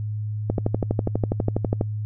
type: click train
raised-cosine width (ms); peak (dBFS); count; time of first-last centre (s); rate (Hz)
2; -8; 17; 0.5-1.811; 12.2
effects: noise-tail reverb RT60 0.1 s tail -26 dB re dry + added 106 Hz sine -25 dBFS peak until 2.05 s